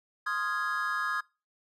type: chord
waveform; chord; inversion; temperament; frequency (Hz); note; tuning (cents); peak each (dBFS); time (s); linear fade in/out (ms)
triangle; F minor seventh; second; equal; 1046.5 / 1244.5 / 1396.9 / 1661.2; C6 / Eb6 / F6 / Ab6; 0 / 0 / 0 / 0; -36 / -31 / -36 / -30; 0.26-1.21; 10
effects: noise-tail reverb RT60 0.3 s tail -24 dB re dry